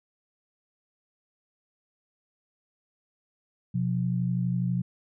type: tone pair together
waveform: sine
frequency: 126 / 178.19 Hz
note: B2 / F3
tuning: +35 / +35 cents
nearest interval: tritone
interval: 600 cents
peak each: -27 dBFS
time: 3.74-4.82 s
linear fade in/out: 10 ms
effects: none